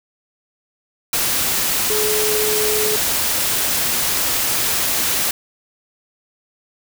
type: tone in noise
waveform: sine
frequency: 426.3 Hz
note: G#4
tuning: 45 cents sharp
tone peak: -20 dBFS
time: 1.9-2.96 s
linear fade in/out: 2 ms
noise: white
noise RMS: -19 dBFS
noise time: 1.13-5.31 s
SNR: -4 dB
effects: none